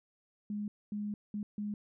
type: tone bursts at uneven times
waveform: sine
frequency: 207.7 Hz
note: G#3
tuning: in tune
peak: -34 dBFS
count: 4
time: 0.5-0.68 / 0.92-1.14 / 1.34-1.43 / 1.58-1.74 s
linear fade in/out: 2 ms
effects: none